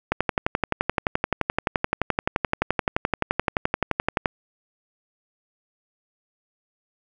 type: click train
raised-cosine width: 0.5 ms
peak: -5 dBFS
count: 49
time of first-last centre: 0.12-4.258 s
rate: 11.6 Hz
effects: none